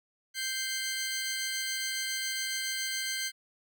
15% pulse tone pair together, 1564.2 / 2088 Hz, G6 / C7, -4 / -4 cents, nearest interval perfect fourth, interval 500 cents, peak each -28 dBFS, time 0.34-3.32 s, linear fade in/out 50 ms, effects none

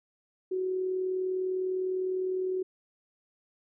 sine tone with amplitude modulation, 372.2 Hz, F#4, 10 cents sharp, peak -26 dBFS, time 0.51-2.63 s, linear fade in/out 10 ms, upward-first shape sine, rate 39.9 Hz, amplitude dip 35%, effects none

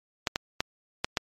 clicks, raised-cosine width 0.2 ms, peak -8 dBFS, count 5, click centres 0.272 / 0.359 / 0.605 / 1.045 / 1.172 s, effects MP3 64 kbps

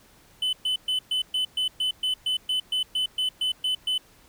triangle tone bursts, 3021 Hz, F#7, 35 cents sharp, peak -21 dBFS, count 16, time 0.42-3.98 s, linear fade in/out 5 ms, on 110 ms, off 120 ms, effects pink hiss -56 dBFS RMS until 4.28 s

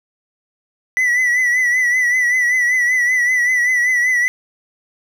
triangle tone with vibrato, 1975.5 Hz, B6, in tune, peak -11 dBFS, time 0.97-4.28 s, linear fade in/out 0 ms, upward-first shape triangle, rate 5.2 Hz, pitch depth 65 cents each way, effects none

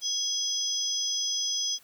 sine tone cluster, 3315 / 5070 / 6070 Hz, G#7 / D#8 / F#8, -4 / +32 / +43 cents, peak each -31 dBFS, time 0.01-1.79 s, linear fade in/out 50 ms, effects white hiss -58 dBFS RMS until 1.83 s

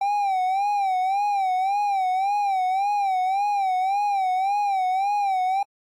triangle tone with vibrato, 780 Hz, G5, 9 cents flat, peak -18 dBFS, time 0.01-5.63 s, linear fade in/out 5 ms, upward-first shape sine, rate 1.8 Hz, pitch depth 100 cents each way, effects AAC 64 kbps

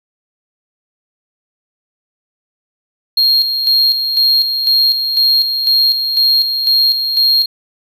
triangle tone with tremolo, 4239 Hz, C8, 22 cents sharp, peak -7 dBFS, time 3.17-7.46 s, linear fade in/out 5 ms, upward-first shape square, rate 2 Hz, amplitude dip 50%, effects none

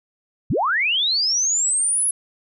sine linear sweep, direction up, 64.8 to 10690 Hz, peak -17 dBFS, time 0.5-2.11 s, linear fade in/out 5 ms, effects none

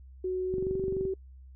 sine tone with pitch glide, 370 to 381.3 Hz, F#4 to G4, 0 to -48 cents, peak -28 dBFS, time 0.24-1.14 s, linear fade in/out 5 ms, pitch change +52 cents, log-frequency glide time 0.45-0.81 s
click train, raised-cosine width 3 ms, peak -24 dBFS, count 13, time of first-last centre 0.54-1.053 s, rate 23.4 Hz
effects noise-tail reverb RT60 0.1 s tail -26 dB re dry + added 65 Hz sine -47 dBFS peak until 1.55 s

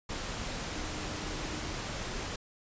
sine tone in noise, 307 Hz, D#4, 23 cents flat, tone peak -45 dBFS, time 0.71-1.73 s, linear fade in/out 5 ms, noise pink, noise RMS -37 dBFS, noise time 0.09-2.36 s, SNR -11 dB, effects resampled to 16000 Hz

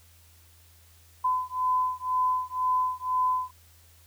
sine beating tone pair, 1012 / 1014 Hz, B5 / B5, +42 / +45 cents, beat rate 2 Hz, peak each -27 dBFS, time 1.24-3.51 s, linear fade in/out 10 ms, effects added 83 Hz sine -56 dBFS peak until 4.06 s + white hiss -59 dBFS RMS until 4.06 s

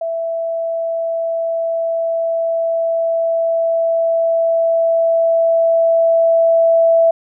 sine tone with level ramp, 662 Hz, E5, 7 cents sharp, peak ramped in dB -18 to -8 dBFS, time 0.01-7.11 s, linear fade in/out 5 ms, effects none

